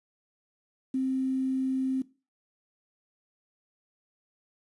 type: tone with quantisation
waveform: sine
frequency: 262.7 Hz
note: C4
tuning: 7 cents sharp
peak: -25 dBFS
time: 0.94-2.02 s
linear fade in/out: 5 ms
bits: 9
effects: noise-tail reverb RT60 0.3 s tail -18 dB re dry + resampled to 24000 Hz